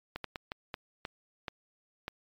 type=slowing click train; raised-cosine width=0.3 ms; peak=-20 dBFS; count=8; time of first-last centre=0.16-2.081 s; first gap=83 ms; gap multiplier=1.39; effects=MP3 96 kbps